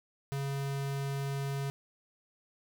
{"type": "tone", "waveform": "square", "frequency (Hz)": 138.59, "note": "C#3", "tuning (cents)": 0, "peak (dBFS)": -33, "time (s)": [0.32, 1.7], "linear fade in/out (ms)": 0, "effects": []}